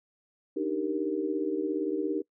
sine chord, Eb major seventh, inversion third, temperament equal, 293.7 / 311.1 / 392 / 466.2 Hz, D4 / Eb4 / G4 / Bb4, 0 / 0 / 0 / 0 cents, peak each -35 / -31 / -32 / -34 dBFS, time 0.56-2.22 s, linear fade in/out 10 ms, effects noise-tail reverb RT60 0.1 s tail -22 dB re dry

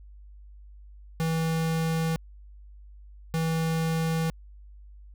square tone pair in turn, 162.4 / 162.4 Hz, E3 / E3, -26 / -26 cents, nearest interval unison, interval 0 cents, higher neither, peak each -25 dBFS, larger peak neither, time 1.2-2.16 / 3.34-4.3 s, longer neither, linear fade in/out 0 ms, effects added 50 Hz sine -45 dBFS peak until 5.14 s

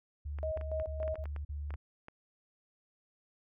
sine tone bursts, 72.9 Hz, D2, 12 cents flat, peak -36 dBFS, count 5, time 0.25-1.76 s, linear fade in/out 10 ms, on 270 ms, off 40 ms
clicks, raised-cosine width 0.5 ms, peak -32 dBFS, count 12, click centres 0.387 / 0.574 / 0.612 / 0.799 / 1.03 / 1.079 / 1.156 / 1.256 / 1.363 / 1.706 / 1.74 / 2.084 s
sine tone with tremolo, 630 Hz, D#5, 21 cents sharp, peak -33 dBFS, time 0.43-1.24 s, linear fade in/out 0 ms, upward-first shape square, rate 3.5 Hz, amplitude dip 70%
effects none

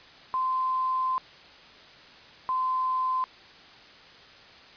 sine tone pair in turn, 1035 / 1031 Hz, C6 / C6, -19 / -26 cents, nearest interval unison, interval 7 cents, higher first, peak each -24 dBFS, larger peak neither, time 0.34-1.18 / 2.49-3.24 s, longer first, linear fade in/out 0 ms, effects white hiss -50 dBFS RMS until 4.76 s + resampled to 11025 Hz

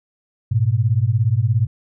sine beating tone pair, 104.2 / 121.2 Hz, G#2 / B2, +6 / -32 cents, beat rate 17 Hz, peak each -17 dBFS, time 0.51-1.67 s, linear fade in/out 10 ms, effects none

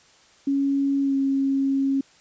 sine tone with pitch glide, 277.2 to 272.4 Hz, C#4 to C#4, 0 to -30 cents, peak -19 dBFS, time 0.47-2.01 s, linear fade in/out 5 ms, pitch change -30 cents, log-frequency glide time 1.02-1.15 s, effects white hiss -55 dBFS RMS until 2.2 s + resampled to 16000 Hz

